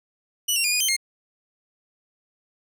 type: tone with pitch steps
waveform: 15% pulse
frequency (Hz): 2951 / 2752 / 2429 / 2464 / 3112 / 2132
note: F#7 / F7 / D#7 / D#7 / G7 / C7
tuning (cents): -5 / -26 / -42 / -17 / -13 / +32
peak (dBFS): -13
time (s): 0.48-0.966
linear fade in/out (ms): 10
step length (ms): 81
effects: none